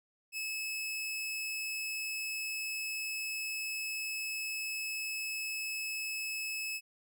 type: tone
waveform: sawtooth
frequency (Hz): 2593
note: E7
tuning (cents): -29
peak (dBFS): -32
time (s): 0.32-6.81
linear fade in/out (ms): 50
effects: none